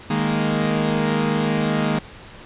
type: chord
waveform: sawtooth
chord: D# suspended fourth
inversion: none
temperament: equal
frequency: 155.56 / 207.7 / 233.1 Hz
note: D#3 / G#3 / A#3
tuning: 0 / 0 / 0 cents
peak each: -19 dBFS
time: 0.1-1.99 s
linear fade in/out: 5 ms
effects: pink hiss -41 dBFS RMS until 2.45 s + resampled to 8000 Hz